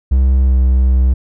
triangle tone with pitch glide, 65.41 to 64.1 Hz, C2 to C2, 0 to -35 cents, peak -6 dBFS, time 0.11-1.14 s, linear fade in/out 10 ms, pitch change -35 cents, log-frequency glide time 0.46-0.54 s, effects none

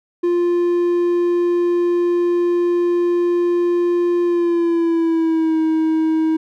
triangle tone with pitch glide, 349.2 to 318.4 Hz, F4 to D#4, 0 to +40 cents, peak -12 dBFS, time 0.23-6.37 s, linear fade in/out 10 ms, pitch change -160 cents, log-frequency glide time 4.24-5.59 s, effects none

